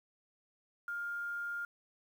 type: tone with quantisation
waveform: sine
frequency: 1407 Hz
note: F6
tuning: 12 cents sharp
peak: -36 dBFS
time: 0.88-1.65 s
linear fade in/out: 2 ms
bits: 10
effects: none